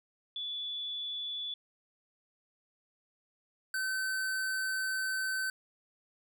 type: tone pair in turn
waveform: sine / square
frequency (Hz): 3448 / 1532.7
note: A7 / G6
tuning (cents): -36 / -39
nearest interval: octave + major second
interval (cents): 1403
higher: first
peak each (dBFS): -35 / -32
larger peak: second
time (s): 0.36-1.54 / 3.74-5.5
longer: second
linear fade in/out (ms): 2
effects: none